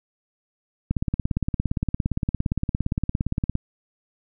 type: click train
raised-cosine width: 5 ms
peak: -10 dBFS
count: 47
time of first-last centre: 0.91-3.554 s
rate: 17.4 Hz
effects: none